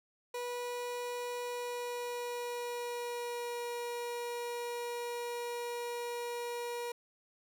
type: tone with pitch glide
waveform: 30% pulse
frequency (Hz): 487.2 to 478.6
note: B4 to A#4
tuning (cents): -24 to +46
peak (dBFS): -34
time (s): 0.34-6.92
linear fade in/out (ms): 5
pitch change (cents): -30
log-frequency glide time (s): 1.42-3.64
effects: none